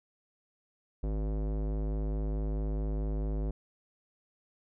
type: tone with low-pass filter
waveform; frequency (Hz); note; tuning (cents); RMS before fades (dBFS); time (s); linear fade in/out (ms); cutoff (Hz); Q
square; 52.3; G#1; +13; -32; 1.03-3.51; 5; 500; 1.2
effects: none